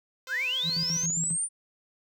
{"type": "tone with vibrato", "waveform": "5% pulse", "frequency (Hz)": 510, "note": "C5", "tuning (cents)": -44, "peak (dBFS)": -30, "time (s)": [0.27, 1.06], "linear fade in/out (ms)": 2, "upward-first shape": "sine", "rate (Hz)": 7.9, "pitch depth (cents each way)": 41}
{"type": "linear sweep", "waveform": "sine", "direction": "up", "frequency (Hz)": [1323, 9360], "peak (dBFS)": -26, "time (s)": [0.28, 1.49], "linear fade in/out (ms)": 50}
{"type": "tone with tremolo", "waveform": "sine", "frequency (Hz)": 165.5, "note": "E3", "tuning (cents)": 7, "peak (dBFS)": -30, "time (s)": [0.63, 1.37], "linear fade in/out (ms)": 50, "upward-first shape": "square", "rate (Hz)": 7.4, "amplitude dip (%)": 75}
{"effects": []}